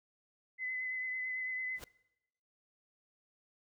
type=tone with vibrato; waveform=sine; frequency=2026 Hz; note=B6; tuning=44 cents sharp; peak=-35 dBFS; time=0.58-1.8 s; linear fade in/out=50 ms; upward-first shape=sine; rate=9 Hz; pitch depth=19 cents each way
type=noise with exponential growth; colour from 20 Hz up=pink; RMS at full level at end=-43 dBFS; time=1.72-1.84 s; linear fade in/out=1 ms; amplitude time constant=24 ms
effects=noise-tail reverb RT60 0.9 s tail -23 dB re dry